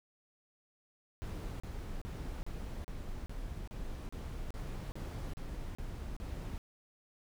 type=noise bursts; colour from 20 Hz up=brown; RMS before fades=-41 dBFS; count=13; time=1.22-6.58 s; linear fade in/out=0 ms; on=380 ms; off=35 ms; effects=none